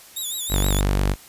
10% pulse tone with vibrato, 3631 Hz, A#7, 46 cents flat, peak -19 dBFS, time 0.16-0.81 s, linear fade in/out 10 ms, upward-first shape sine, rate 6.3 Hz, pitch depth 110 cents each way
sawtooth tone, 48.65 Hz, G1, 12 cents flat, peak -14 dBFS, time 0.49-1.16 s, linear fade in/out 50 ms
effects white hiss -46 dBFS RMS until 1.28 s + resampled to 32000 Hz

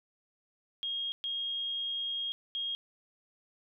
sine tone bursts at uneven times, 3255 Hz, G#7, 36 cents flat, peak -32 dBFS, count 3, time 0.83-1.12 / 1.24-2.32 / 2.55-2.75 s, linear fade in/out 0 ms, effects none

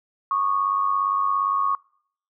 sine tone pair together, 1108.7 / 1206.1 Hz, C#6 / D6, 0 / +46 cents, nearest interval minor second, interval 146 cents, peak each -20 / -26 dBFS, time 0.31-1.75 s, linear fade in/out 2 ms, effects noise-tail reverb RT60 0.6 s tail -25 dB re dry

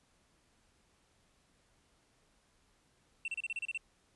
triangle tone bursts, 2698 Hz, E7, 40 cents sharp, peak -33 dBFS, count 9, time 3.25-3.776 s, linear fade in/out 2 ms, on 30 ms, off 32 ms, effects pink hiss -71 dBFS RMS until 4.15 s + resampled to 24000 Hz

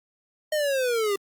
square linear sweep, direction down, 622.3 to 390 Hz, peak -23 dBFS, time 0.52-1.16 s, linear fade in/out 5 ms, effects Opus 48 kbps

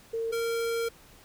sine / square tone pair in turn, 455.2 / 461.8 Hz, A#4 / A#4, -41 / -16 cents, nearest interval unison, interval 25 cents, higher second, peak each -28 dBFS, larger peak neither, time 0.13-0.32 / 0.32-0.89 s, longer second, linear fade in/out 10 ms, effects pink hiss -55 dBFS RMS until 1.24 s

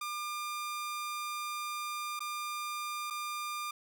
sawtooth tone with dropouts, 1200 Hz, D6, 37 cents sharp, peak -32 dBFS, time 0.01-3.71 s, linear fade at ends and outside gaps 5 ms, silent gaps 2.193-2.204 / 3.102-3.106 s, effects none

